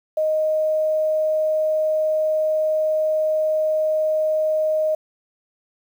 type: tone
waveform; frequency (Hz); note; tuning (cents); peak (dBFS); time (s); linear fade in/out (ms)
sine; 622.3; D#5; 0; -17; 0.17-4.95; 5
effects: 8-bit